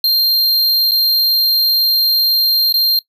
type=tone with dropouts; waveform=square; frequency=4186 Hz; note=C8; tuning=in tune; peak=-11 dBFS; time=0.04-2.99 s; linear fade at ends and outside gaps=2 ms; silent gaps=0.911-0.917 / 2.725-2.74 s; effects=noise-tail reverb RT60 0.1 s tail -20 dB re dry